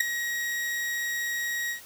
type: tone with ADSR envelope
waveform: 40% pulse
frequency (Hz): 1896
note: A#6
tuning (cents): +29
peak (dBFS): -15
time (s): 0-1.81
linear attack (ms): 8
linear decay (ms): 4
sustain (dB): -12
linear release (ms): 110
effects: white hiss -48 dBFS RMS until 1.85 s